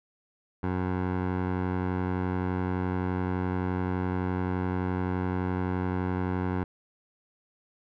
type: tone with low-pass filter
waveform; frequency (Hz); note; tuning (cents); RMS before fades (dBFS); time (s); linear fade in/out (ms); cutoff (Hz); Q
15% pulse; 91.7; F#2; -15; -29; 0.63-6.64; 5; 1400; 1.1
effects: none